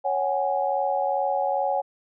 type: chord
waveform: sine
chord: C# suspended fourth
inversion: none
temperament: equal with one note detuned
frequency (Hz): 554.4 / 748.2 / 830.6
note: C#5 / F#5 / G#5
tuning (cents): 0 / +19 / 0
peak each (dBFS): -26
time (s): 0.04-1.82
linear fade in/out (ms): 20
effects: none